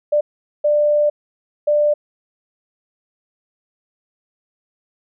sine tone bursts at uneven times, 593 Hz, D5, 17 cents sharp, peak -12 dBFS, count 3, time 0.12-0.21 / 0.64-1.1 / 1.67-1.94 s, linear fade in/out 10 ms, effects none

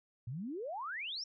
sine exponential sweep, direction up, 110 to 5690 Hz, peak -38 dBFS, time 0.27-1.24 s, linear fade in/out 5 ms, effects none

